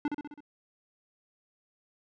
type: tone with echo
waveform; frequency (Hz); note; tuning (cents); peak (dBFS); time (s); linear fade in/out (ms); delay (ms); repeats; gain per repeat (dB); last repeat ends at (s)
square; 293.7; D4; 0; -27; 0.05-0.08; 2; 65; 5; -4; 0.405
effects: low-pass 2000 Hz 12 dB/octave